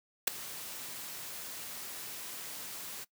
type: noise with ADSR envelope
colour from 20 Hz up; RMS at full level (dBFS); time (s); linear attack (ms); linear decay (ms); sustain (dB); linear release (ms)
white; -23; 0.27-3.05; 8; 5; -20; 22
effects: noise-tail reverb RT60 0.1 s tail -20 dB re dry + high-pass 100 Hz 12 dB/octave